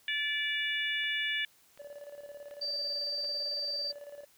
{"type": "harmonic tone", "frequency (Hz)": 580, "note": "D5", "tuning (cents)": -22, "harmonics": [3, 4, 5, 6], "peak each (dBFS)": [-34, -35, -36, -37], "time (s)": [0.08, 1.45], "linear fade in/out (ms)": 2}
{"type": "click train", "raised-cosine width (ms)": 0.3, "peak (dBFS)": -38, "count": 4, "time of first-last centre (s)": [1.04, 3.246], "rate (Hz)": 1.36}
{"type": "tone with tremolo", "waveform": "triangle", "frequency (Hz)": 577, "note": "D5", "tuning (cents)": -31, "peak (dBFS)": -40, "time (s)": [1.79, 4.25], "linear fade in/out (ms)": 10, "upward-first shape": "square", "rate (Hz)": 18, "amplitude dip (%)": 60}
{"type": "tone", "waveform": "sine", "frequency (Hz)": 4653, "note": "D8", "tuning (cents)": -17, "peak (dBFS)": -32, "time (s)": [2.61, 3.92], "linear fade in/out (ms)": 10}
{"effects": ["white hiss -64 dBFS RMS until 4.37 s"]}